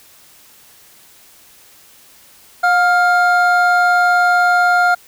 triangle tone pair together, 715.9 / 1400 Hz, F5 / F6, +43 / +4 cents, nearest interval octave, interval 1161 cents, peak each -11 dBFS, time 2.63-4.95 s, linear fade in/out 10 ms, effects white hiss -46 dBFS RMS until 5.07 s

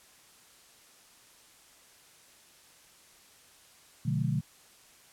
sine chord, B diminished seventh, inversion none, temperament just, 123.47 / 148.16 / 177.8 / 213.4 Hz, B2 / D3 / F3 / Ab3, 0 / +16 / +31 / +47 cents, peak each -31 / -30 / -34 / -36 dBFS, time 4.05-4.41 s, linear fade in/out 10 ms, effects white hiss -58 dBFS RMS until 5.12 s + low-pass 11000 Hz 12 dB/octave

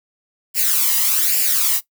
blue noise with flanger, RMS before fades -17 dBFS, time 0.54-1.81 s, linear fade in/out 50 ms, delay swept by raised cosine 0.4 to 1.02 ms, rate 1.2 Hz, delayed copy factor +0.7, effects noise-tail reverb RT60 0.1 s tail -17 dB re dry

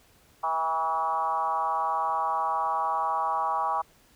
sine tone with frequency modulation, 970 Hz, B5, 31 cents flat, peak -24 dBFS, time 0.43-3.82 s, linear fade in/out 10 ms, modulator 161 Hz, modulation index 1.5, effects pink hiss -60 dBFS RMS until 4.15 s

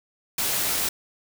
white noise, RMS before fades -25 dBFS, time 0.38-0.89 s, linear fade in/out 5 ms, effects none

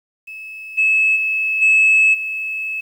sine tone with level steps, 2596 Hz, E7, 27 cents flat, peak -30 / -11 / -16 / -8 / -21 dBFS, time 0.27-2.81 s, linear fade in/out 10 ms, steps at 0.77 / 1.15 / 1.61 / 2.13 s, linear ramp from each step 20 ms, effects tanh soft clip ceiling -6 dBFS + 8-bit

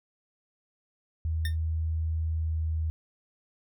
sine tone with pitch glide, 80.1 to 79.59 Hz, E2 to D#2, -49 to +40 cents, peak -26 dBFS, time 1.25-2.9 s, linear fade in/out 0 ms, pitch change -11 cents, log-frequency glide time 2.37-2.58 s
25% pulse tone with exponential decay, 1816 Hz, A#6, 46 cents flat, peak -26 dBFS, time 1.45-1.56 s, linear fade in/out 2 ms, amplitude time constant 22 ms
effects none

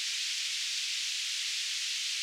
pink band-pass noise, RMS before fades -34 dBFS, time 0-2.22 s, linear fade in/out 0 ms, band 2600 to 6400 Hz, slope 24 dB/octave, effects none

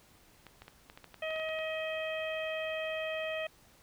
clicks, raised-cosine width 0.3 ms, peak -32 dBFS, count 12, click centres 0.467 / 0.62 / 0.681 / 0.899 / 0.975 / 1.043 / 1.143 / 1.306 / 1.361 / 1.398 / 1.49 / 1.589 s
harmonic tone, 633 Hz, D#5, 30 cents sharp, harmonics 1 / 2 / 3 / 4 / 5, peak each -35 / -47 / -42 / -41 / -45 dBFS, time 1.22-3.47 s, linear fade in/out 5 ms
effects pink hiss -62 dBFS RMS until 3.82 s

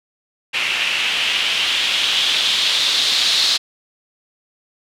blue noise with low-pass filter sweep, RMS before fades -18 dBFS, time 0.53-3.58 s, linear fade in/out 20 ms, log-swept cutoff 2600 to 4100 Hz, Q 3.6, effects none

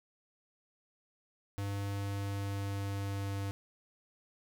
square tone with pitch glide, 100 to 99.08 Hz, G2 to G2, +35 to +19 cents, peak -35 dBFS, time 1.58-3.51 s, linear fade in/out 0 ms, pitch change -16 cents, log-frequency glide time 1.83-3.39 s, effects none

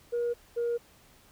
sine tone pair in turn, 476.5 / 472.9 Hz, A#4 / A#4, +38 / +25 cents, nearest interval unison, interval 13 cents, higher first, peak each -25 dBFS, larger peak neither, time 0.12-0.34 / 0.56-0.78 s, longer neither, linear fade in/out 20 ms, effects tanh soft clip ceiling -24 dBFS + pink hiss -59 dBFS RMS until 1.31 s

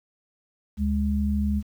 sine tone pair together, 72.96 / 206.5 Hz, D2 / G#3, -11 / -10 cents, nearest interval octave + tritone, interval 1801 cents, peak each -24 dBFS, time 0.77-1.63 s, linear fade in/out 50 ms, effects 9-bit

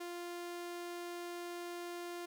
sawtooth tone, 348.6 Hz, F4, 3 cents flat, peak -38 dBFS, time 0-2.26 s, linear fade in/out 10 ms, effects none

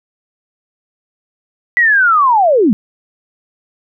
sine linear sweep, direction down, 1975.5 to 186.1 Hz, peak -7 dBFS, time 1.77-2.73 s, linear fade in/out 0 ms, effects none

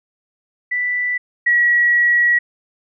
sine tone pair in turn, 1975.5 / 1920.4 Hz, B6 / B6, 0 / -49 cents, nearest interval unison, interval 49 cents, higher first, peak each -17 / -11 dBFS, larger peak second, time 0.71-1.18 / 1.46-2.39 s, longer second, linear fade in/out 10 ms, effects none

